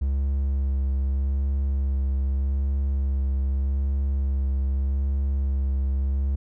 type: tone with vibrato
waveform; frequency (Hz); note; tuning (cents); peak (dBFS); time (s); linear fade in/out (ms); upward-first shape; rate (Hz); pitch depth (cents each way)
triangle; 68; C#2; -33; -19; 0.01-6.36; 10; sine; 0.82; 20
effects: none